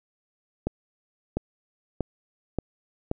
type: accelerating click train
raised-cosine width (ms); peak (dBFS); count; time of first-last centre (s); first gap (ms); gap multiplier
2; -12; 5; 0.67-3.114; 700; 0.91
effects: none